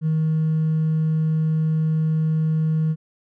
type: tone with hard clipping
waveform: triangle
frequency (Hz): 157.7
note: D#3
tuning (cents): +24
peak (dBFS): -17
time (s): 0.01-2.96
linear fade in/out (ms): 50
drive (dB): 2
effects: none